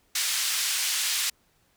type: band-pass noise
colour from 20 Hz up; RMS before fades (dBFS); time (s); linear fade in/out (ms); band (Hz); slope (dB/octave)
white; -27; 0.15-1.3; 5; 1900 to 8100; 12
effects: pink hiss -66 dBFS RMS until 1.76 s